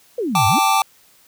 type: exponential two-way sweep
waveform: sine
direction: down then up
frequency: 523.3 to 93 to 349.6 Hz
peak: -19 dBFS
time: 0.18-0.59 s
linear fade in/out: 5 ms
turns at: 0.47 s
type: chord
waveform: square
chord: G suspended second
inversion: none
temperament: equal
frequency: 784 / 880 / 1174.7 Hz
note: G5 / A5 / D6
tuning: 0 / 0 / 0 cents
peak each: -19 dBFS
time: 0.35-0.82 s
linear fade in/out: 2 ms
effects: white hiss -53 dBFS RMS until 1.27 s

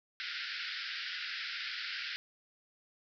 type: band-pass noise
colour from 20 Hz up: pink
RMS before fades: -40 dBFS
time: 0.2-2.16 s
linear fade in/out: 0 ms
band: 1400 to 5200 Hz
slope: 96 dB/octave
effects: none

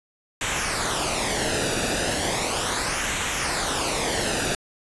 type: noise with flanger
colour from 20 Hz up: pink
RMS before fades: -25 dBFS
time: 0.41-4.55 s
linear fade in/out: 2 ms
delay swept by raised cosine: 0.2 to 0.95 ms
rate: 0.36 Hz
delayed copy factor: -0.6
effects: resampled to 24000 Hz

